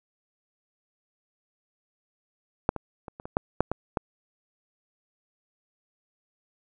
clicks, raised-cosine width 1 ms, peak -6 / -18 / -24 / -26 / -23 / -8 / -6 / -13 / -11 dBFS, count 9, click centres 2.691 / 2.763 / 3.082 / 3.199 / 3.255 / 3.369 / 3.606 / 3.716 / 3.972 s, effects none

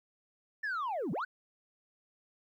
sine linear two-way sweep, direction down then up, 1800 to 138.59 to 1595 Hz, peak -30 dBFS, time 0.63-1.25 s, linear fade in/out 10 ms, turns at 1.12 s, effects tanh soft clip ceiling -31 dBFS + 12-bit

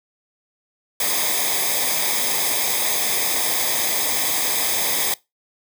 white noise with comb filter, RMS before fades -21 dBFS, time 1-5.14 s, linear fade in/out 2 ms, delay 0.7 ms, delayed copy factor -0.75, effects noise-tail reverb RT60 0.2 s tail -21 dB re dry

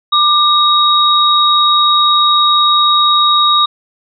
sine tone pair together, 1191 / 3781 Hz, D6 / A#7, +24 / +24 cents, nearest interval octave + minor sixth, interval 2000 cents, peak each -10 dBFS, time 0.12-3.66 s, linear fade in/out 10 ms, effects none

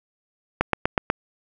click train, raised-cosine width 0.5 ms, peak -3 dBFS, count 5, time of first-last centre 0.61-1.101 s, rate 8.15 Hz, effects none

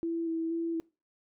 sine tone with vibrato, 330 Hz, E4, 2 cents sharp, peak -29 dBFS, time 0.03-0.8 s, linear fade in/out 0 ms, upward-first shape square, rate 2.1 Hz, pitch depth 16 cents each way, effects noise-tail reverb RT60 0.3 s tail -23 dB re dry

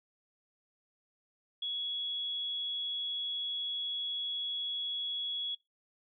sine tone, 3356 Hz, G#7, 17 cents sharp, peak -33 dBFS, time 1.62-5.55 s, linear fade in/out 5 ms, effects noise-tail reverb RT60 0.2 s tail -22 dB re dry

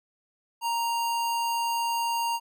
square tone, 932.3 Hz, A#5, in tune, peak -26 dBFS, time 0.61-2.4 s, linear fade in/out 50 ms, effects none

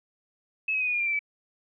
sine tone with pitch steps, 2589 / 2546 / 2504 / 2462 / 2421 / 2381 / 2341 / 2303 Hz, E7 / D#7 / D#7 / D#7 / D#7 / D7 / D7 / D7, -32 / +39 / +10 / -19 / -48 / +23 / -6 / -34 cents, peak -24 dBFS, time 0.68-1.192 s, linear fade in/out 5 ms, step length 64 ms, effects none

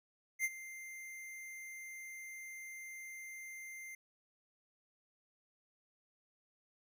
square tone with ADSR envelope, 2093 Hz, C7, in tune, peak -31 dBFS, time 0.39-3.95 s, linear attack 55 ms, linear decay 40 ms, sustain -16 dB, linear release 4 ms, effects none

